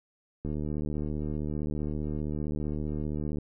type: click train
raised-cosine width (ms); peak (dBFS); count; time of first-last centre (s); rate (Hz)
3; -21; 222; 0.45-3.385; 75.3
effects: none